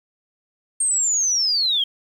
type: linear sweep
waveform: sine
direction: down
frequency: 8630 to 3136 Hz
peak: -17 dBFS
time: 0.8-1.84 s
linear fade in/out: 5 ms
effects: 8-bit